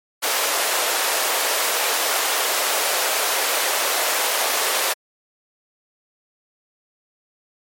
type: high-pass noise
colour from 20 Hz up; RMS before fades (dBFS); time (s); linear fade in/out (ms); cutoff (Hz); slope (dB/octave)
pink; -21; 0.22-4.94; 20; 480; 24
effects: MP3 64 kbps